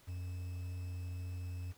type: tone with quantisation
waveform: triangle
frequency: 89.8 Hz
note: F2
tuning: 49 cents sharp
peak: -37 dBFS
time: 0.07-1.73 s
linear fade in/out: 20 ms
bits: 10
effects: pink hiss -64 dBFS RMS until 1.77 s